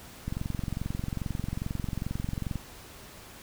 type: click train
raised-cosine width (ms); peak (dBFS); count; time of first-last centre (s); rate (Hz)
5; -19; 52; 0.28-2.557; 22.4
effects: pink hiss -48 dBFS RMS until 3.42 s